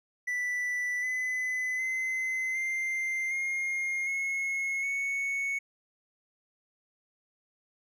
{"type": "tone with pitch steps", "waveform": "triangle", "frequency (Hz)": [1975.5, 2014, 2052, 2092, 2132, 2173, 2215], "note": ["B6", "B6", "C7", "C7", "C7", "C#7", "C#7"], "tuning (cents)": [0, 33, -34, -1, 32, -35, -2], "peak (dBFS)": -27, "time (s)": [0.27, 5.59], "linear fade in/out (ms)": 10, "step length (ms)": 760, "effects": []}